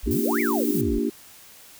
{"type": "exponential two-way sweep", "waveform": "sine", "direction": "up then down", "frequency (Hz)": [36.64, 2352, 36.64], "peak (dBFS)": -26, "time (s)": [0.03, 0.99], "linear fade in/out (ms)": 10, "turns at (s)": 0.4}
{"type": "chord", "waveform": "sine", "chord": "G minor seventh", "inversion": "first", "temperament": "equal with one note detuned", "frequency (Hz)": [233.1, 293.7, 349.2, 395.6], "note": ["Bb3", "D4", "F4", "G4"], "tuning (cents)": [0, 0, 0, 16], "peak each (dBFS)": [-26, -26, -29, -28], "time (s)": [0.06, 1.1], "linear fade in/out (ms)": 10}
{"type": "noise", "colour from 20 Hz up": "violet", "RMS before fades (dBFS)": -32, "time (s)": [0.11, 0.81], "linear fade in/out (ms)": 0}
{"effects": ["white hiss -48 dBFS RMS until 1.79 s"]}